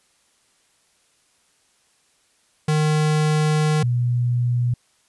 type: tone pair in turn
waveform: square / sine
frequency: 153.3 / 121.65 Hz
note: D#3 / B2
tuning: -25 / -26 cents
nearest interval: major third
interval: 401 cents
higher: first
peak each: -17 dBFS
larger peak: neither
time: 2.68-3.83 / 3.83-4.74 s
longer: first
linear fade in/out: 5 ms
effects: white hiss -62 dBFS RMS until 5.08 s + resampled to 24000 Hz